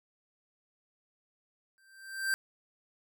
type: tone with exponential growth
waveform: square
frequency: 1568 Hz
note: G6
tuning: in tune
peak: -26 dBFS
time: 1.78-2.34 s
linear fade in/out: 0 ms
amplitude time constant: 120 ms
effects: none